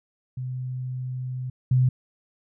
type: tone pair in turn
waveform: sine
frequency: 127.6 / 127.6 Hz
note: C3 / C3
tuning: -43 / -43 cents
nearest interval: unison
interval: 0 cents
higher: neither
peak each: -28 / -16 dBFS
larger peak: second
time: 0.37-1.5 / 1.71-1.89 s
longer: first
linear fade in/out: 5 ms
effects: none